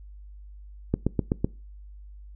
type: click train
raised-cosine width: 3 ms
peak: -9 dBFS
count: 5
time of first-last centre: 0.94-1.445 s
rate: 7.92 Hz
effects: noise-tail reverb RT60 0.3 s tail -22 dB re dry + added 50 Hz sine -42 dBFS peak until 2.35 s